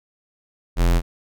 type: tone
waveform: square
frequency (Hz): 43.01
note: F1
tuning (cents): -26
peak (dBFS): -15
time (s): 0.76-1.02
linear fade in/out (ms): 50
effects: none